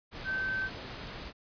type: tone in noise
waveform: sine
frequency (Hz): 1543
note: G6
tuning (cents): -28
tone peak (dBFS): -30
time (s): 0.24-0.7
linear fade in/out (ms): 50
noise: pink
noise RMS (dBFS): -42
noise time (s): 0.11-1.33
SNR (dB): +9
effects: resampled to 11025 Hz